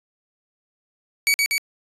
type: tone with echo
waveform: sawtooth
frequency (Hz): 2266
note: C#7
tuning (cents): +37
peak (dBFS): -12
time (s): 1.27-1.34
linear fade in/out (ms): 0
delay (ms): 120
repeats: 2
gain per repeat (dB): -2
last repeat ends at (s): 1.58
effects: resampled to 32000 Hz

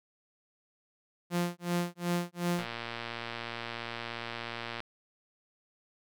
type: tone with tremolo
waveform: sawtooth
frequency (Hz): 174.61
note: F3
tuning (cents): 0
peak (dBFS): -23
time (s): 1.3-2.74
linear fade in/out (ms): 50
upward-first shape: sine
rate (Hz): 2.7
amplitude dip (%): 100
type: click train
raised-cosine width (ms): 0.3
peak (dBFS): -21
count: 260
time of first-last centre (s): 2.59-4.804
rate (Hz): 117
effects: none

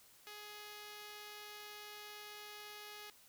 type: tone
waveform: 5% pulse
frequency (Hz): 418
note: G#4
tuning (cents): +11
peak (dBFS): -38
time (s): 0.27-3.1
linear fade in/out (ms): 0
effects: white hiss -64 dBFS RMS until 3.28 s

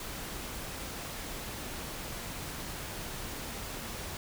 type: noise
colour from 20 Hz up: pink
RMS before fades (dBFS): -40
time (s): 0-4.17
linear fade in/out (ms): 2
effects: none

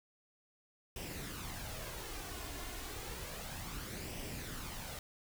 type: noise with flanger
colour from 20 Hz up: pink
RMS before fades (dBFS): -44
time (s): 0.96-4.99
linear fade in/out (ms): 2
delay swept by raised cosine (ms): 0.36 to 2.86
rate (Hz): 0.31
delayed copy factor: +0.5
effects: none

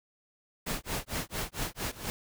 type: noise with tremolo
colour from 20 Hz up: pink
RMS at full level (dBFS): -32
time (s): 0.66-1.92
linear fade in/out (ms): 10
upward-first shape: sine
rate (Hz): 4.4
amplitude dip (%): 100
type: noise with exponential growth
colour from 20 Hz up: pink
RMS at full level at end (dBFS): -32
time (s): 1.76-2.1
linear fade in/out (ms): 0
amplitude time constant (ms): 73
effects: none

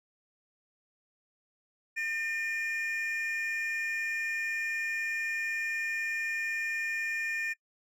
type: tone pair together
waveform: triangle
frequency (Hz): 1811 / 2417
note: A6 / D7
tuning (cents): +49 / +49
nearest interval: perfect fourth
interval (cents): 500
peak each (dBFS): -31 / -31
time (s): 1.96-7.54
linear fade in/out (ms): 20
effects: noise-tail reverb RT60 0.1 s tail -24 dB re dry + tanh soft clip ceiling -22 dBFS

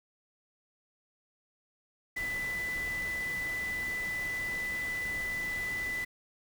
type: tone in noise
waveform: sine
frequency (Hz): 1994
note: B6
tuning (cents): +16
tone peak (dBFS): -32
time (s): 2.16-6.05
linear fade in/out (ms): 10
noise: pink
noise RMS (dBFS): -44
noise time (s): 2.16-6.05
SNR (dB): +9
effects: none

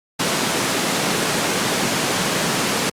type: high-pass noise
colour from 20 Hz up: pink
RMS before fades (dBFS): -20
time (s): 0.19-2.9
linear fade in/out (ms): 10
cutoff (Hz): 150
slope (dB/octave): 24
effects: low-pass 10000 Hz 12 dB/octave + Opus 48 kbps

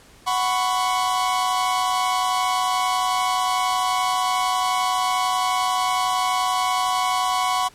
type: chord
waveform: 45% pulse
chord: F# suspended fourth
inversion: none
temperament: equal with one note detuned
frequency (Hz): 740 / 997.5 / 1108.7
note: F#5 / B5 / C#6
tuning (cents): 0 / +17 / 0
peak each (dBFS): -24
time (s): 0.26-7.69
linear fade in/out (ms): 20
effects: pink hiss -50 dBFS RMS until 7.74 s + low-pass 11000 Hz 12 dB/octave

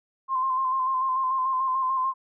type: tone with vibrato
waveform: sine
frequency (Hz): 1046.5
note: C6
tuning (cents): 0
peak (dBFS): -22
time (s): 0.28-2.14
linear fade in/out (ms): 50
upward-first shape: square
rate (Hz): 6.8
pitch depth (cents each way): 29
effects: none

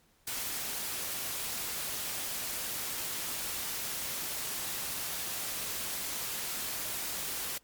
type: noise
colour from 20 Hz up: white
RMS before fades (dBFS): -36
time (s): 0.27-7.58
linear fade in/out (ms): 5
effects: pink hiss -67 dBFS RMS until 7.63 s + MP3 96 kbps

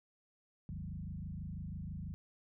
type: tone with frequency modulation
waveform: sine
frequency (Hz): 122.2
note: B2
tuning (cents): -18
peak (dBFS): -40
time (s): 0.69-2.14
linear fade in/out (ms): 0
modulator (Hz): 26.1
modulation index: 2.7
effects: none

